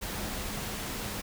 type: tone in noise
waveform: sine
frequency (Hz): 206.9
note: G#3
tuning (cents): -6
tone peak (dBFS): -44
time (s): 0.01-1.22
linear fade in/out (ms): 20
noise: pink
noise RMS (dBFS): -36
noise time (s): 0.01-1.22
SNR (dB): -11
effects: none